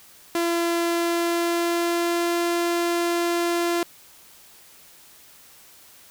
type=tone with pitch glide; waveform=sawtooth; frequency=340 to 343.6 Hz; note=F4 to F4; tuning=-46 to -28 cents; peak=-17 dBFS; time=0.35-3.83 s; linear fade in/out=2 ms; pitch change=+18 cents; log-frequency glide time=0.82-2.41 s; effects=white hiss -50 dBFS RMS until 6.1 s